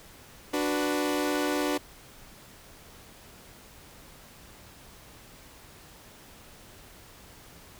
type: chord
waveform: sawtooth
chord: B minor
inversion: first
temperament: equal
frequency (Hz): 293.7 / 370 / 493.9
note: D4 / F#4 / B4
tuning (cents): 0 / 0 / 0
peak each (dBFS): -24 / -28 / -29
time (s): 0.53-1.78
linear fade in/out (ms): 10
effects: pink hiss -51 dBFS RMS until 7.79 s